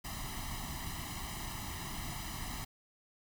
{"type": "noise with comb filter", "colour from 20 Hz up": "pink", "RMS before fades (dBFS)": -41, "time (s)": [0.04, 2.65], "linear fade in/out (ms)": 10, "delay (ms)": 1, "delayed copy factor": 0.9, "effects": []}